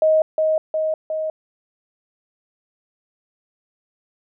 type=tone with echo; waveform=sine; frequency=628 Hz; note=D#5; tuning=16 cents sharp; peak=-12 dBFS; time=0.02-0.22 s; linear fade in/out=2 ms; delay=360 ms; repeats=3; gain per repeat=-3 dB; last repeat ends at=1.3 s; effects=none